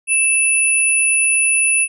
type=tone pair together; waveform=sine; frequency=2637 / 9972 Hz; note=E7 / D#9; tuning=0 / +3 cents; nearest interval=octave + major seventh; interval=2303 cents; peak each=-15 dBFS; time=0.07-1.88 s; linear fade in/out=50 ms; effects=none